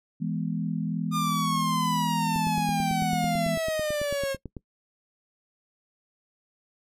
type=chord; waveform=sine; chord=E major; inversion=none; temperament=equal; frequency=164.81 / 207.7 / 246.9 Hz; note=E3 / G#3 / B3; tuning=0 / 0 / 0 cents; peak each=-29 / -31 / -33 dBFS; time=0.2-3.57 s; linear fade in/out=20 ms
type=exponential sweep; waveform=45% pulse; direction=down; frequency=1220 to 536 Hz; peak=-26 dBFS; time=1.11-4.37 s; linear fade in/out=50 ms
type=click train; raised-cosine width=3 ms; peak=-23 dBFS; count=21; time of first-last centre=2.36-4.568 s; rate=9.06 Hz
effects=noise-tail reverb RT60 0.1 s tail -22 dB re dry + resampled to 32000 Hz